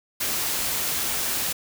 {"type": "noise", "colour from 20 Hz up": "white", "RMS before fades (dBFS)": -26, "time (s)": [0.2, 1.53], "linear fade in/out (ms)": 10, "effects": []}